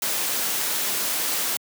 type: noise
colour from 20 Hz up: white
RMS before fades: -25 dBFS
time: 0.02-1.57 s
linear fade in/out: 2 ms
effects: high-pass 200 Hz 12 dB/octave